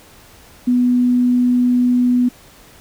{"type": "tone", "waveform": "sine", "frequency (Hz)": 246.9, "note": "B3", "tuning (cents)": 0, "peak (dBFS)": -11, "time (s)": [0.67, 2.29], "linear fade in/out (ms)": 10, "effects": ["pink hiss -45 dBFS RMS until 2.8 s"]}